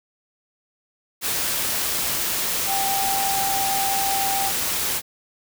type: tone in noise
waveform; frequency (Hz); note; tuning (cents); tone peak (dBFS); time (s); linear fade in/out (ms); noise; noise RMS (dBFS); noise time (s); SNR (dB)
sine; 784; G5; 0; -23; 2.66-4.52; 50; white; -24; 1.21-5.02; -2
effects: none